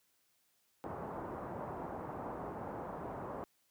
white low-pass noise, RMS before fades -43 dBFS, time 0.84-3.44 s, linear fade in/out 0 ms, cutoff 1000 Hz, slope 24 dB/octave, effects white hiss -75 dBFS RMS until 3.7 s + high-pass 60 Hz 12 dB/octave

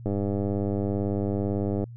click train, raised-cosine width 2 ms, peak -15 dBFS, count 179, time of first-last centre 0.06-1.84 s, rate 100 Hz, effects added 118 Hz sine -39 dBFS peak until 1.96 s

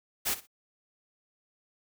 white noise with echo, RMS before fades -29 dBFS, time 0.25-0.35 s, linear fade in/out 20 ms, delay 61 ms, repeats 2, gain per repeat -15 dB, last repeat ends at 0.472 s, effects none

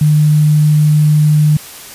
sine tone with sample-and-hold, 151.1 Hz, D3, 50 cents sharp, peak -6 dBFS, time 0.01-1.57 s, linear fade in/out 5 ms, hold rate 11025 Hz, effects white hiss -32 dBFS RMS until 1.94 s + resampled to 32000 Hz

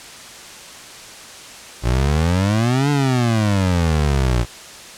25% pulse exponential two-way sweep, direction up then down, 57.1 to 146.83 to 57.1 Hz, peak -11 dBFS, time 1.82-4.46 s, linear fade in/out 50 ms, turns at 2.9 s, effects white hiss -37 dBFS RMS until 4.97 s + low-pass 8000 Hz 12 dB/octave

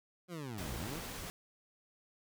20% pulse linear two-way sweep, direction down then up, 185 to 51.4 to 185 Hz, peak -36 dBFS, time 0.28-1.01 s, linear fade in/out 50 ms, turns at 0.75 s
pink noise, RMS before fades -44 dBFS, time 0.58-1.3 s, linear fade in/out 0 ms
effects none

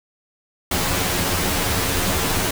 pink noise with comb filter, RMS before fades -21 dBFS, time 0.71-2.51 s, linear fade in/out 5 ms, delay 11 ms, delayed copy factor +1, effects none

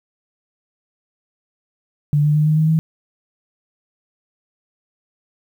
sine tone with pitch steps, 146.83 / 149.31 / 151.83 / 154.4 / 157.01 / 159.66 Hz, D3 / D3 / D#3 / D#3 / D#3 / D#3, 0 / +29 / -42 / -13 / +16 / +45 cents, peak -12 dBFS, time 2.13-2.79 s, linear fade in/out 0 ms, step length 110 ms, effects 8-bit

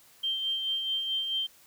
sine tone with tremolo, 3148 Hz, G7, 7 cents sharp, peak -26 dBFS, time 0.23-1.47 s, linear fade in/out 10 ms, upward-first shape sine, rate 4.6 Hz, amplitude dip 40%, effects white hiss -58 dBFS RMS until 1.66 s

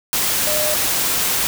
sine tone in noise, 607 Hz, D#5, 43 cents flat, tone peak -22 dBFS, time 0.47-0.74 s, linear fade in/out 0 ms, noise white, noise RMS -19 dBFS, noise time 0.13-1.47 s, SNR -6 dB, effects none

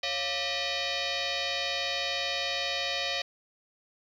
sine tone with frequency modulation, 698.5 Hz, F5, in tune, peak -28 dBFS, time 0.03-3.22 s, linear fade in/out 5 ms, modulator 625 Hz, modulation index 6.9, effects 10-bit

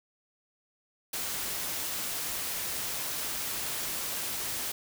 white noise, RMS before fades -34 dBFS, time 1.13-4.72 s, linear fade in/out 5 ms, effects none

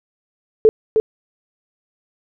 sine tone with echo, 438.1 Hz, A4, 7 cents flat, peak -6 dBFS, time 0.65-0.69 s, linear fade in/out 0 ms, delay 310 ms, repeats 1, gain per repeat -5 dB, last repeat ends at 1 s, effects none

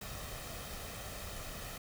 pink noise with comb filter, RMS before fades -44 dBFS, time 0.01-1.78 s, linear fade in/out 5 ms, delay 1.6 ms, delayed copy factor +0.5, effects none

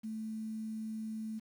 sine tone with quantisation, 219.3 Hz, A3, 6 cents flat, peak -37 dBFS, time 0.03-1.4 s, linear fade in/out 20 ms, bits 10, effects none

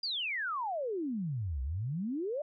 sine exponential two-way sweep, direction down then up, 4895 to 61.74 to 622 Hz, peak -32 dBFS, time 0.03-2.42 s, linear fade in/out 5 ms, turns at 1.62 s, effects none

